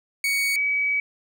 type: tone pair in turn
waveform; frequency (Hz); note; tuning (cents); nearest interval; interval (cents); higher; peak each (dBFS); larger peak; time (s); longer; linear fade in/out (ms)
40% pulse / sine; 2238 / 2277; C#7 / C#7; +16 / +46; unison; 30; second; -20; neither; 0.24-0.56 / 0.56-1; second; 2
effects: 10-bit